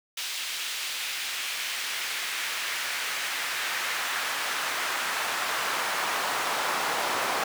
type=noise with high-pass filter sweep; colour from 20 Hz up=brown; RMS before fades=-30 dBFS; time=0.17-7.44 s; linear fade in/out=5 ms; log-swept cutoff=3100 to 860 Hz; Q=1.1; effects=none